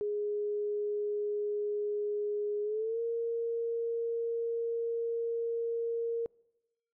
sine tone with pitch glide, 415.3 to 463.5 Hz, G#4 to A#4, 0 to -10 cents, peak -30 dBFS, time 0.01-6.26 s, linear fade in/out 0 ms, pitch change +190 cents, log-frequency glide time 2.63-3 s, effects noise-tail reverb RT60 1.0 s tail -26 dB re dry

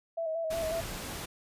sine tone with vibrato, 650 Hz, E5, 24 cents flat, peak -30 dBFS, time 0.17-0.81 s, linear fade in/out 10 ms, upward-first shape square, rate 5.5 Hz, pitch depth 36 cents each way
pink noise, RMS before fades -39 dBFS, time 0.5-1.26 s, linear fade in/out 10 ms
effects resampled to 32000 Hz

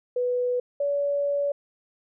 sine tone pair in turn, 493.9 / 570 Hz, B4 / C#5, 0 / +48 cents, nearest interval major second, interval 248 cents, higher second, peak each -22 dBFS, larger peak neither, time 0.16-0.6 / 0.8-1.52 s, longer second, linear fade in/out 5 ms, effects none

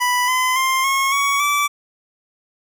25% pulse tone with pitch steps, 987.8 / 1019.7 / 1052.6 / 1086.6 / 1121.7 / 1157.9 Hz, B5 / C6 / C6 / C#6 / C#6 / D6, 0 / -45 / +10 / -35 / +20 / -25 cents, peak -12 dBFS, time 0-1.68 s, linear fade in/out 20 ms, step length 280 ms, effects none

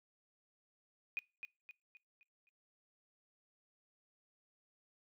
sine tone with echo, 2464 Hz, D#7, 17 cents flat, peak -35 dBFS, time 1.17-1.19 s, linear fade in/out 0 ms, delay 260 ms, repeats 5, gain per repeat -7 dB, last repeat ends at 2.49 s, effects noise-tail reverb RT60 0.3 s tail -25 dB re dry

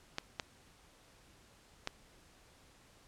clicks, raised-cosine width 0.2 ms, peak -18 dBFS, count 3, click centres 0.184 / 0.398 / 1.874 s, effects pink hiss -63 dBFS RMS until 3.07 s + low-pass 10000 Hz 12 dB/octave

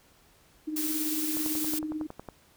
sine tone with tremolo, 308.5 Hz, D#4, 15 cents flat, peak -28 dBFS, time 0.67-2.07 s, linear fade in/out 10 ms, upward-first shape triangle, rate 18 Hz, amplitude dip 60%
blue noise, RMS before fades -32 dBFS, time 0.76-1.79 s, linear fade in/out 5 ms
click train, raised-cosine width 1 ms, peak -25 dBFS, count 11, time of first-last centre 1.37-2.287 s, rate 10.9 Hz
effects pink hiss -61 dBFS RMS until 2.56 s

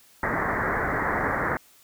white low-pass noise, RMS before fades -26 dBFS, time 0.23-1.57 s, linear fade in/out 2 ms, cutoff 2000 Hz, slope 96 dB/octave, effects white hiss -56 dBFS RMS until 1.83 s

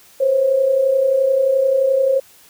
sine tone pair together, 506 / 537.5 Hz, B4 / C5, +42 / +47 cents, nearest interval minor second, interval 105 cents, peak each -21 / -13 dBFS, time 0.2-2.2 s, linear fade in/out 10 ms, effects white hiss -48 dBFS RMS until 2.49 s

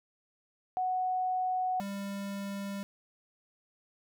sine / square tone pair in turn, 740 / 198.85 Hz, F#5 / G3, 0 / +25 cents, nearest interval octave + major seventh, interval 2275 cents, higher first, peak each -28 / -36 dBFS, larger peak first, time 0.77-1.8 / 1.8-2.83 s, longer neither, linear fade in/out 0 ms, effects none

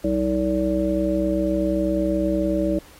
harmonic tone, 63.9 Hz, C2, 40 cents flat, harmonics 1 / 3 / 5 / 7 / 9, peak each -29 / -26 / -22 / -33 / -24 dBFS, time 0.04-2.79 s, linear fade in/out 5 ms, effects pink hiss -49 dBFS RMS until 2.99 s + AAC 48 kbps

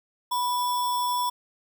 sine tone with sample-and-hold, 984 Hz, B5, 7 cents flat, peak -23 dBFS, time 0.31-1.3 s, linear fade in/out 10 ms, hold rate 4410 Hz, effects none

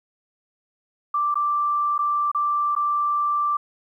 sine tone with dropouts, 1174.7 Hz, D6, in tune, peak -19 dBFS, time 1.14-3.57 s, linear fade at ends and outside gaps 5 ms, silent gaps 1.343-1.355 / 1.98-1.989 / 2.316-2.347 / 2.752-2.763 s, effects 10-bit

